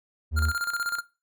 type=tone; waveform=triangle; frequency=77.78 Hz; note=D#2; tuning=in tune; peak=-20 dBFS; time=0.31-0.53 s; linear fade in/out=50 ms
type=tone with tremolo; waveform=square; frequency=1400 Hz; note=F6; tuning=4 cents sharp; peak=-26 dBFS; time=0.36-1.01 s; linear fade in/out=20 ms; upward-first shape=square; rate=16 Hz; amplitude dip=70%
effects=noise-tail reverb RT60 0.3 s tail -19 dB re dry